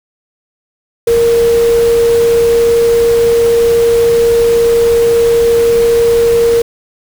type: tone in noise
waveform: sine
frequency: 466.2 Hz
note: A#4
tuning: in tune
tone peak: -6 dBFS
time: 1.07-6.62 s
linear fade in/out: 5 ms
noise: pink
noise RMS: -23 dBFS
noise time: 1.07-6.62 s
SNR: +14 dB
effects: none